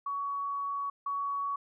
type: tone pair in turn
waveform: sine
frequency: 1124 / 1124 Hz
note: C#6 / C#6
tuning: +24 / +24 cents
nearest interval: unison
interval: 0 cents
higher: neither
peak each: -31 / -30 dBFS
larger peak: second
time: 0.06-0.9 / 1.06-1.56 s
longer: first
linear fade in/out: 5 ms
effects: none